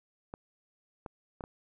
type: clicks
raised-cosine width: 1 ms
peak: -26 dBFS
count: 4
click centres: 0.339 / 1.062 / 1.408 / 1.439 s
effects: none